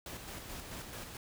pink noise with tremolo, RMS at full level -44 dBFS, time 0.06-1.17 s, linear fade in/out 2 ms, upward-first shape square, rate 4.6 Hz, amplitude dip 35%, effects none

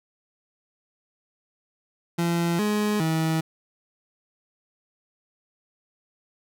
30% pulse tone with pitch steps, 170.3 / 209.8 / 160.5 Hz, F3 / G#3 / E3, -43 / +18 / -46 cents, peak -19 dBFS, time 2.18-3.41 s, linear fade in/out 10 ms, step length 410 ms, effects none

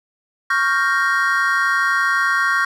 triangle chord, G half-diminished seventh, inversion second, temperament equal, 1108.7 / 1396.9 / 1568 / 1864.7 Hz, Db6 / F6 / G6 / Bb6, 0 / 0 / 0 / 0 cents, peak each -19 dBFS, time 0.5-2.65 s, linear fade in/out 5 ms, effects none

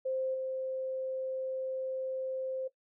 sine tone with level steps, 523.3 Hz, C5, in tune, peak -30 / -33 dBFS, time 0.05-2.68 s, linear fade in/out 10 ms, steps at 0.34 s, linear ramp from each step 5 ms, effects noise-tail reverb RT60 0.1 s tail -17 dB re dry

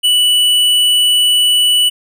sine tone with hard clipping, 2960 Hz, F#7, in tune, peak -10 dBFS, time 0.03-1.9 s, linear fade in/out 20 ms, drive 10 dB, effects none

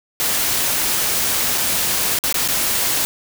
white noise with dropouts, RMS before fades -19 dBFS, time 0.2-3.05 s, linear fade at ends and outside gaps 0 ms, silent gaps 1.577-1.581 / 2.188-2.238 / 2.326-2.343 / 2.477-2.486 s, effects none

